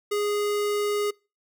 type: tone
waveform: square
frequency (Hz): 413.5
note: G#4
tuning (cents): -8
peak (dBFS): -24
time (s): 0.11-1.11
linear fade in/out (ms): 10
effects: noise-tail reverb RT60 0.3 s tail -25 dB re dry